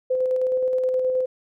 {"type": "tone with tremolo", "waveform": "sine", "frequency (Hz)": 512, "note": "C5", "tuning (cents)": -38, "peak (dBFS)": -18, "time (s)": [0.1, 1.26], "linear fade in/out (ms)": 10, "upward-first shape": "square", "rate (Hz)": 9.5, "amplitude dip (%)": 25, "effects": []}